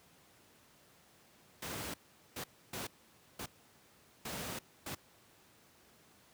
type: noise bursts at uneven times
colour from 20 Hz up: pink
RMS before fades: -41 dBFS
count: 6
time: 1.62-1.94 / 2.36-2.44 / 2.73-2.87 / 3.39-3.46 / 4.25-4.59 / 4.86-4.95 s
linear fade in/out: 5 ms
effects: pink hiss -64 dBFS RMS until 6.33 s + high-pass 100 Hz 12 dB/octave